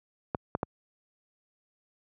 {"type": "clicks", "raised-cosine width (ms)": 1, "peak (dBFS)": -14, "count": 3, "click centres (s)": [0.348, 0.551, 0.631], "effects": ["high-pass 80 Hz 12 dB/octave"]}